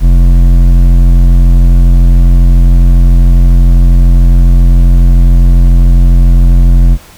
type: tone with hard clipping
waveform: triangle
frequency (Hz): 43.65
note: F1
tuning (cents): 0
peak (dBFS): -3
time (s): 0-6.98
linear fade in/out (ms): 50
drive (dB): 14
effects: pink hiss -36 dBFS RMS until 7.17 s